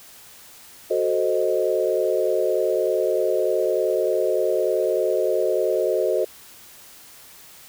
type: chord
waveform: sine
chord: F# diminished seventh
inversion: none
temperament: equal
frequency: 370 / 440 / 523.3 / 622.3 Hz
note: F#4 / A4 / C5 / Eb5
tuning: 0 / 0 / 0 / 0 cents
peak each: -24 dBFS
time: 0.9-6.25 s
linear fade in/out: 10 ms
effects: white hiss -46 dBFS RMS until 7.68 s